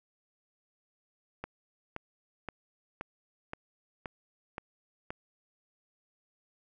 click train, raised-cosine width 0.5 ms, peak -22 dBFS, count 8, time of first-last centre 1.44-5.105 s, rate 1.91 Hz, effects none

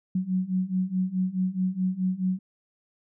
sine beating tone pair, 182.9 / 187.6 Hz, F#3 / F#3, -20 / +24 cents, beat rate 4.7 Hz, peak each -28 / -26 dBFS, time 0.15-2.39 s, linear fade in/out 5 ms, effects none

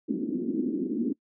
white band-pass noise, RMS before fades -29 dBFS, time 0.08-1.13 s, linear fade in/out 10 ms, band 210 to 340 Hz, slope 48 dB/octave, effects noise-tail reverb RT60 0.1 s tail -23 dB re dry

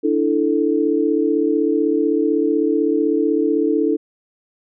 sine chord, D suspended second, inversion none, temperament equal, 293.7 / 329.6 / 440 Hz, D4 / E4 / A4, 0 / 0 / 0 cents, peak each -19 dBFS, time 0.03-3.97 s, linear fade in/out 20 ms, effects none

